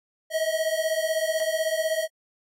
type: beating tone pair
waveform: square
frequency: 630 / 646 Hz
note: D#5 / E5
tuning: +21 / -35 cents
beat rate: 16 Hz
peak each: -27 dBFS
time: 0.3-2.08 s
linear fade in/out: 50 ms
effects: AAC 48 kbps